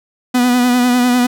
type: tone with vibrato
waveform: 45% pulse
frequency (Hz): 246.9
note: B3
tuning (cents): 0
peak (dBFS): -10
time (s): 0.34-1.27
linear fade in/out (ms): 10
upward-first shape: sine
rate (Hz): 10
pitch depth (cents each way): 31
effects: none